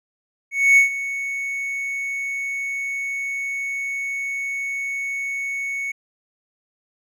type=tone with ADSR envelope; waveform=triangle; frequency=2217 Hz; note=C#7; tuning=in tune; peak=-7 dBFS; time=0.51-5.92 s; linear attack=260 ms; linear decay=120 ms; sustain=-15 dB; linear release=9 ms; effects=none